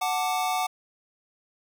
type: chord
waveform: square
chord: D major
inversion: first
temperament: equal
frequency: 740 / 880 / 1174.7 Hz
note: F#5 / A5 / D6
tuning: 0 / 0 / 0 cents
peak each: -27 / -32 / -32 dBFS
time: 0.01-0.67 s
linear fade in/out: 10 ms
effects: none